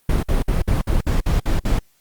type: noise bursts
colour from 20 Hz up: brown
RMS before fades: -17 dBFS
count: 9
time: 0.09-1.79 s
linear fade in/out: 5 ms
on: 140 ms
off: 55 ms
effects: white hiss -61 dBFS RMS until 2 s + Opus 32 kbps